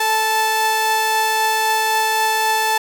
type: tone pair together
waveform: sawtooth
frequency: 440 / 876.2 Hz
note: A4 / A5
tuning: 0 / -7 cents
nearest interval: octave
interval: 1193 cents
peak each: -22 / -12 dBFS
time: 0-2.78 s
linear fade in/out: 5 ms
effects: 8-bit